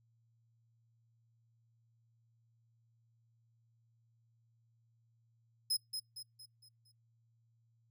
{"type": "tone with echo", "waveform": "sawtooth", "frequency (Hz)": 5110, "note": "D#8", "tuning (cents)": 45, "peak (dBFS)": -28, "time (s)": [5.7, 5.77], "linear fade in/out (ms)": 10, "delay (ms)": 230, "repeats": 5, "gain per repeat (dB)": -7, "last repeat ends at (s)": 6.92, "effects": ["noise-tail reverb RT60 0.2 s tail -26 dB re dry", "added 115 Hz sine -70 dBFS peak until 7.9 s"]}